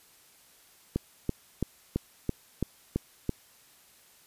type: click train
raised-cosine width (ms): 3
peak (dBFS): -14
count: 8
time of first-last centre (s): 0.96-3.293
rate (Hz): 3
effects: white hiss -59 dBFS RMS until 4.26 s + resampled to 32000 Hz